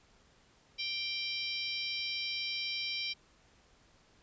harmonic tone with a mistuned harmonic, 784 Hz, G5, in tune, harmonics 3 / 4 / 5 / 6 / 7, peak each -39 / -40 / -41 / -42 / -42 dBFS, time 0.78-3.14 s, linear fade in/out 20 ms, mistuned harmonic 6, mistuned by +22 cents, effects pink hiss -65 dBFS RMS until 4.22 s + resampled to 16000 Hz

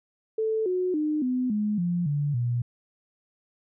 sine tone with pitch steps, 440 / 365.7 / 304 / 252.7 / 210.1 / 174.61 / 145.15 / 120.65 Hz, A4 / F#4 / D#4 / B3 / G#3 / F3 / D3 / B2, 0 / -20 / -40 / +40 / +20 / 0 / -20 / -40 cents, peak -23 dBFS, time 0.38-2.62 s, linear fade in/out 5 ms, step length 280 ms, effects none

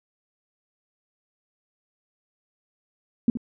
sine tone with echo, 234.8 Hz, A#3, 13 cents sharp, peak -14 dBFS, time 3.28-3.3 s, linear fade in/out 2 ms, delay 72 ms, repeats 1, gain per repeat -11 dB, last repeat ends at 3.372 s, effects none

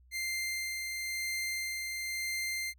sawtooth tone with tremolo, 2093 Hz, C7, in tune, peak -29 dBFS, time 0.11-2.74 s, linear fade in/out 50 ms, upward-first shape sine, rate 0.98 Hz, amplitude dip 30%, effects added 62 Hz sine -58 dBFS peak until 2.78 s

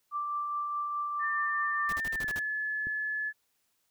sine tone with tremolo, 1174.7 Hz, D6, in tune, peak -29 dBFS, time 0.11-2 s, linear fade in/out 50 ms, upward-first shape triangle, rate 4.8 Hz, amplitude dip 30%
sine tone with pitch glide, 1794 to 1718.9 Hz, A6 to A6, +33 to -41 cents, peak -30 dBFS, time 1.19-3.33 s, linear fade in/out 50 ms, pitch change -74 cents, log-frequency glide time 2.15-2.28 s
pink noise bursts, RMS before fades -41 dBFS, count 7, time 1.89-2.392 s, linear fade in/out 0 ms, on 34 ms, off 44 ms
clicks, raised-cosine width 3 ms, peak -31 dBFS, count 2, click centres 2.243 / 2.87 s
effects white hiss -75 dBFS RMS until 3.9 s

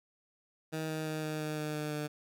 15% pulse tone with pitch steps, 158 / 156.82 / 155.64 / 154.48 / 153.32 / 152.18 / 151.04 / 149.91 Hz, D#3 / D#3 / D#3 / D#3 / D#3 / D#3 / D3 / D3, +27 / +14 / +1 / -12 / -25 / -38 / +49 / +36 cents, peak -28 dBFS, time 0.72-2.08 s, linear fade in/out 20 ms, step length 170 ms, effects none

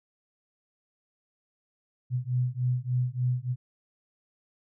sine beating tone pair, 123.47 / 126.87 Hz, B2 / B2, 0 / +47 cents, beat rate 3.4 Hz, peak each -28 dBFS, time 2.1-3.56 s, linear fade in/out 50 ms, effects none

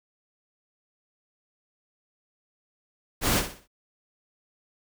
pink noise with echo, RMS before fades -23 dBFS, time 3.21-3.43 s, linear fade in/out 50 ms, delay 62 ms, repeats 4, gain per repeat -9 dB, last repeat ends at 3.678 s, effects none

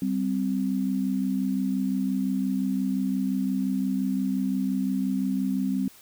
sine tone pair together, 194.84 / 260.6 Hz, G3 / C4, -10 / -7 cents, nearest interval perfect fourth, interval 503 cents, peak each -26 dBFS, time 0.02-5.88 s, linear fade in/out 2 ms, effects white hiss -52 dBFS RMS until 6.01 s

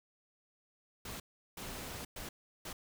pink noise bursts at uneven times, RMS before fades -44 dBFS, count 4, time 1.05-1.2 / 1.57-2.05 / 2.16-2.29 / 2.65-2.73 s, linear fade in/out 5 ms, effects none

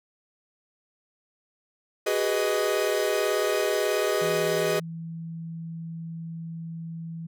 45% pulse chord, G# minor seventh, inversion third, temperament equal with one note detuned, 377.1 / 415.3 / 493.9 / 622.3 Hz, F#4 / G#4 / B4 / D#5, +33 / 0 / 0 / 0 cents, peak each -30 / -27 / -30 / -28 dBFS, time 2.06-4.8 s, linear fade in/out 10 ms
sine tone, 164.81 Hz, E3, in tune, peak -33 dBFS, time 4.21-7.27 s, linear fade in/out 10 ms
effects none

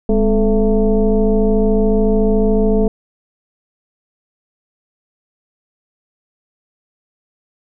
sine tone with frequency modulation, 205.1 Hz, G#3, 21 cents flat, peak -10 dBFS, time 0.09-2.88 s, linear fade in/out 2 ms, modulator 232 Hz, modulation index 1.4, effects none

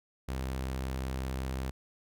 sawtooth tone, 65.41 Hz, C2, in tune, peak -29 dBFS, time 0.28-1.71 s, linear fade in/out 10 ms, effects none

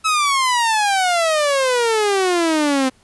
sawtooth exponential sweep, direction down, 1303 to 256.5 Hz, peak -11 dBFS, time 0.04-2.9 s, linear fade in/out 20 ms, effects pink hiss -55 dBFS RMS until 3.03 s + resampled to 24000 Hz

